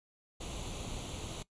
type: noise with comb filter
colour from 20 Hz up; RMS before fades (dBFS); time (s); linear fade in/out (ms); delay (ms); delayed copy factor
pink; -41; 0.4-1.43; 10; 0.29; +0.7
effects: noise-tail reverb RT60 0.1 s tail -19 dB re dry + resampled to 22050 Hz